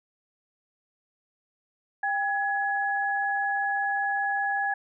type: tone pair together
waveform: sine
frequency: 798 / 1683.1 Hz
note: G5 / G#6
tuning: +31 / +23 cents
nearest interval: octave + minor second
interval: 1292 cents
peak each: -27 dBFS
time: 2.03-4.74 s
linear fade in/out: 5 ms
effects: none